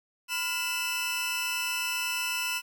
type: tone cluster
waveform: sawtooth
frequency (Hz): 1002 / 1412 / 2636 / 2978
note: B5 / F6 / E7 / F#7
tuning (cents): +25 / +19 / -1 / +11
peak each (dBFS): -34 / -34 / -27 / -34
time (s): 0.28-2.62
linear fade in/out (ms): 50
effects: 10-bit